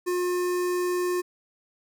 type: tone with notch filter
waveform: square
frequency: 357.9 Hz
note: F4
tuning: 42 cents sharp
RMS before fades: -26 dBFS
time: 0.06-1.22 s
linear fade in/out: 20 ms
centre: 3400 Hz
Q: 1.4
effects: none